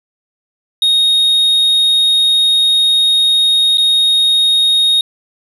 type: tone with dropouts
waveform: triangle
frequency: 3729 Hz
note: A#7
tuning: in tune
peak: -7 dBFS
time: 0.82-5.01 s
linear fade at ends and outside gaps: 2 ms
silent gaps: 3.773-3.781 s
effects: resampled to 32000 Hz